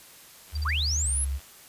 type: click train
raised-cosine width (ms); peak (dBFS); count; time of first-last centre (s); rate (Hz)
0.2; -35; 89; 0.48-1.415; 94.1
type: tone with pitch glide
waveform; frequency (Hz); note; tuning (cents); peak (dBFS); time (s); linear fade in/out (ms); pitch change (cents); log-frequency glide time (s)
sine; 75.1 to 68.08; D2 to C#2; +39 to -31; -26; 0.52-1.4; 50; -170; 1.02-1.11
type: tone bursts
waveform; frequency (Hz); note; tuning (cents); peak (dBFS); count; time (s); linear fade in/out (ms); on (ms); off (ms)
sine; 4699; D8; 0; -34; 3; 0.55-0.708; 5; 22; 46
type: linear sweep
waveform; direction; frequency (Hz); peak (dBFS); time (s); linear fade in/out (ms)
sine; up; 932.3 to 11220; -26; 0.65-1.25; 10
effects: white hiss -50 dBFS RMS until 1.68 s + resampled to 32000 Hz